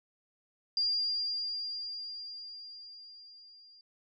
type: tone with level ramp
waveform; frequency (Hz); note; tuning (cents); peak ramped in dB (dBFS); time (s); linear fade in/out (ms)
sine; 4797; D8; +36; -26 to -55; 0.77-3.81; 2
effects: none